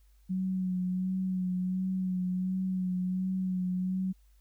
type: tone with vibrato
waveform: sine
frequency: 185 Hz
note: F#3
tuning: in tune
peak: -28 dBFS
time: 0.29-4.13 s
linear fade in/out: 20 ms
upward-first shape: sine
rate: 1.4 Hz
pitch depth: 27 cents each way
effects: added 50 Hz sine -58 dBFS peak until 4.4 s + white hiss -73 dBFS RMS until 4.4 s